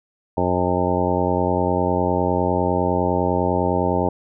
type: harmonic tone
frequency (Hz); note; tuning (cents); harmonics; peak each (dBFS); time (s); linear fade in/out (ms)
89.9; F#2; -49; 1 / 2 / 3 / 4 / 5 / 6 / 7 / 9 / 10; -26 / -26 / -26 / -26 / -26 / -26 / -26 / -26 / -26; 0.37-4.09; 5
effects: none